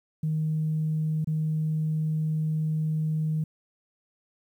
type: tone with dropouts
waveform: sine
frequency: 156.1 Hz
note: D#3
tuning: 6 cents sharp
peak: -23 dBFS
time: 0.23-3.44 s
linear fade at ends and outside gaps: 5 ms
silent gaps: 1.245-1.272 s
effects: tanh soft clip ceiling -19 dBFS + 10-bit